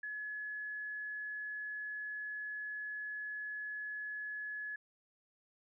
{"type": "tone", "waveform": "sine", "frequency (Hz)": 1700, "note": "G#6", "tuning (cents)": 40, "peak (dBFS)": -39, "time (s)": [0.03, 4.76], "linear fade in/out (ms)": 5, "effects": []}